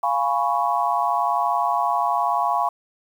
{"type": "chord", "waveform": "sine", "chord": "C# dominant seventh", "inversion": "first", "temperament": "equal", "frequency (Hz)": [698.5, 830.6, 987.8, 1108.7], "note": ["E#5", "G#5", "B5", "C#6"], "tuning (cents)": [0, 0, 0, 0], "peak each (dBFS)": -24, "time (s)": [0.03, 2.69], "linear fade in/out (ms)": 5, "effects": ["8-bit"]}